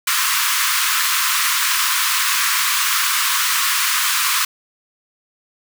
pink high-pass noise, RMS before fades -18 dBFS, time 0.07-4.45 s, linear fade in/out 5 ms, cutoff 1000 Hz, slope 96 dB/octave, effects none

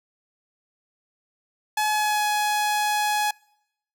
sawtooth tone with pitch glide, 851 to 839.8 Hz, G#5 to G#5, +42 to +19 cents, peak -17 dBFS, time 1.77-3.31 s, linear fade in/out 5 ms, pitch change -23 cents, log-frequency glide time 1.89-2.24 s, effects noise-tail reverb RT60 0.8 s tail -26 dB re dry

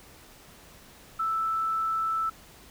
sine tone, 1319 Hz, E6, 1 cent sharp, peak -25 dBFS, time 1.19-2.3 s, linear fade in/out 10 ms, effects pink hiss -52 dBFS RMS until 2.7 s

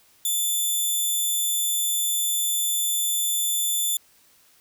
5% pulse tone, 3520 Hz, A7, in tune, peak -14 dBFS, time 0.25-3.97 s, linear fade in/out 2 ms, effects white hiss -58 dBFS RMS until 4.6 s

